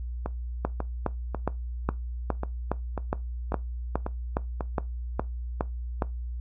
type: two click trains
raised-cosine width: 1 ms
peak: -16 / -11 dBFS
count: 9 / 14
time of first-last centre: 0.26-4.608 / 0.65-6.022 s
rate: 1.84 / 2.42 Hz
effects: noise-tail reverb RT60 0.2 s tail -19 dB re dry + added 60 Hz sine -31 dBFS peak until 6.4 s